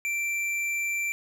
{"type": "tone with tanh clipping", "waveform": "sine", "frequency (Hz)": 2349, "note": "D7", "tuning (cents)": 0, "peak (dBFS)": -28, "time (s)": [0.05, 1.12], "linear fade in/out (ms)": 0, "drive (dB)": 12, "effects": []}